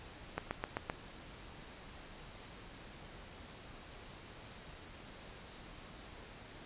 click train, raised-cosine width 0.5 ms, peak -20 dBFS, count 5, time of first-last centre 0.38-0.899 s, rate 7.71 Hz, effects pink hiss -52 dBFS RMS until 6.65 s + resampled to 8000 Hz

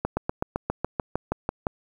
slowing click train, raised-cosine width 1 ms, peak -10 dBFS, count 12, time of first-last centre 0.05-1.668 s, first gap 120 ms, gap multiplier 1.04, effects 8-bit

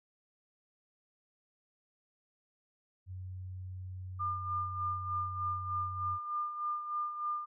sine tone, 92.5 Hz, F#2, in tune, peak -40 dBFS, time 3.06-6.19 s, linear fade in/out 50 ms
sine tone with tremolo, 1203 Hz, D6, 41 cents sharp, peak -31 dBFS, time 4.19-7.46 s, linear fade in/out 20 ms, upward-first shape sine, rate 3.3 Hz, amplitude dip 60%
effects none

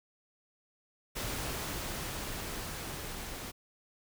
pink noise with level ramp, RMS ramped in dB -36 to -42 dBFS, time 1.15-3.52 s, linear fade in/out 20 ms, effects none

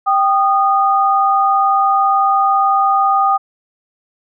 sine tone pair together, 784 / 1230 Hz, G5 / D#6, 0 / -20 cents, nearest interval minor sixth, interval 780 cents, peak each -13 dBFS, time 0.06-3.38 s, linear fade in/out 20 ms, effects none

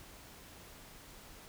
silence, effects pink hiss -54 dBFS RMS until 1.48 s

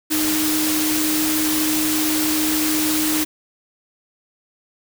sine tone in noise, 309.3 Hz, D#4, 10 cents flat, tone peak -20 dBFS, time 0.1-3.25 s, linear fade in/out 20 ms, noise white, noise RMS -22 dBFS, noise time 0.1-3.25 s, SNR -1 dB, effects none

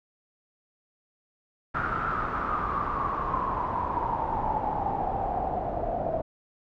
pink noise with low-pass filter sweep, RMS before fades -29 dBFS, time 1.74-6.22 s, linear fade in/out 10 ms, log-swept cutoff 1400 to 650 Hz, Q 9.2, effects none

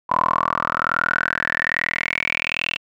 10% pulse tone with band-pass filter sweep, 41.2 Hz, E1, in tune, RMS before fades -22 dBFS, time 0.09-2.78 s, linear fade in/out 20 ms, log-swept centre 990 to 2800 Hz, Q 9.2, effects none

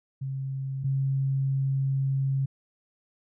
sine tone pair in turn, 134.7 / 135.56 Hz, C#3 / C#3, -49 / -38 cents, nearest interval unison, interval 11 cents, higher second, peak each -29 / -23 dBFS, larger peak second, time 0.21-0.84 / 0.84-2.46 s, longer second, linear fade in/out 10 ms, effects none

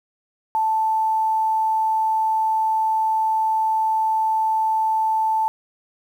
sine tone, 880 Hz, A5, in tune, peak -17 dBFS, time 0.55-5.48 s, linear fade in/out 0 ms, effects 8-bit

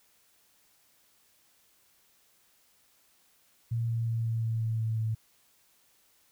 sine tone with pitch steps, 115.9 / 115.17 / 114.44 / 113.71 / 112.99 / 112.28 / 111.56 / 110.86 Hz, A#2 / A#2 / A#2 / A#2 / A2 / A2 / A2 / A2, -10 / -20 / -31 / -43 / +46 / +36 / +24 / +13 cents, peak -27 dBFS, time 3.71-5.15 s, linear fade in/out 10 ms, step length 180 ms, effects white hiss -66 dBFS RMS until 6.31 s

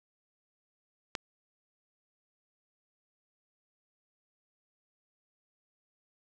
click, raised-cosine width 0.2 ms, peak -15 dBFS, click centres 1.152 s, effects none

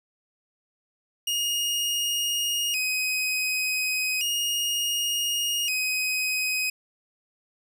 sawtooth tone with vibrato, 2683 Hz, E7, 30 cents sharp, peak -21 dBFS, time 1.27-6.7 s, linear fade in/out 5 ms, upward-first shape square, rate 0.34 Hz, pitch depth 110 cents each way, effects none

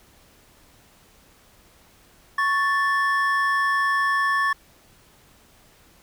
triangle tone pair together, 1108.7 / 1760 Hz, C#6 / A6, 0 / 0 cents, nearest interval minor sixth, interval 800 cents, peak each -20 dBFS, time 2.38-4.53 s, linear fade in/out 5 ms, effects pink hiss -55 dBFS RMS until 6.02 s

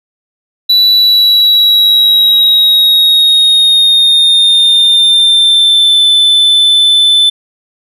triangle tone with pitch glide, 3951 to 3520 Hz, B7 to A7, 0 to 0 cents, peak -3 dBFS, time 0.69-7.3 s, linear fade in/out 10 ms, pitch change -200 cents, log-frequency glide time 0.92-6.07 s, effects none

